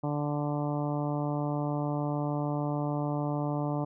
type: harmonic tone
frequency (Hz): 146.8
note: D3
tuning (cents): 0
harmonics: 1 / 2 / 3 / 4 / 5 / 6 / 7 / 8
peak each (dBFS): -31 / -33 / -41 / -37 / -39 / -41 / -43 / -47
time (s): 0.03-3.85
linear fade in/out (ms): 10
effects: none